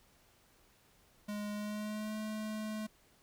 square tone with pitch glide, 207.7 to 215.3 Hz, G#3 to A3, 0 to -37 cents, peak -38 dBFS, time 1.28-2.87 s, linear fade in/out 10 ms, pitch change +63 cents, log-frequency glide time 1.53-2.17 s, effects pink hiss -67 dBFS RMS until 3.22 s

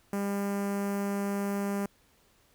sawtooth tone with notch filter, 200.2 Hz, G3, 37 cents sharp, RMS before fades -31 dBFS, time 0.13-1.86 s, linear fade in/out 2 ms, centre 3700 Hz, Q 0.6, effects pink hiss -65 dBFS RMS until 2.54 s

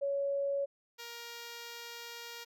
sine / 5% pulse tone pair in turn, 559 / 470.1 Hz, C#5 / A#4, +14 / +15 cents, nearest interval minor third, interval 299 cents, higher first, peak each -30 / -32 dBFS, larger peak first, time 0.01-0.66 / 0.98-2.45 s, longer second, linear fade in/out 20 ms, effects none

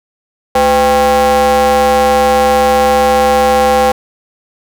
square ring-modulated tone, 143.7 Hz, D3, 37 cents flat, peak -5 dBFS, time 0.55-3.92 s, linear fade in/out 5 ms, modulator 651 Hz, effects none

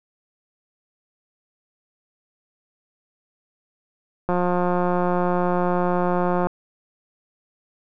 click train, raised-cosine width 1 ms, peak -9 dBFS, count 389, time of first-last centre 4.29-6.47 s, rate 178 Hz, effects none

